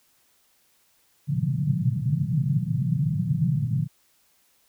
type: band-pass noise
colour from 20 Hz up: pink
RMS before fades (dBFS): -24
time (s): 1.27-3.88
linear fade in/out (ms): 50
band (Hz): 120 to 170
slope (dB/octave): 48
effects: white hiss -64 dBFS RMS until 4.68 s